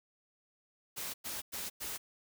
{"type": "noise bursts", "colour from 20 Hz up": "white", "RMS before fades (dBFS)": -40, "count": 4, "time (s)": [0.96, 1.98], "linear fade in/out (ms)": 20, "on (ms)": 180, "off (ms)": 100, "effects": []}